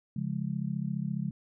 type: chord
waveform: sine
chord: Db major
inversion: none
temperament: just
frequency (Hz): 138.59 / 173.24 / 207.9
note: Db3 / F3 / Ab3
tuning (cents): 0 / -14 / +2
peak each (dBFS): -34 / -34 / -35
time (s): 0.16-1.31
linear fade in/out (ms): 5
effects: none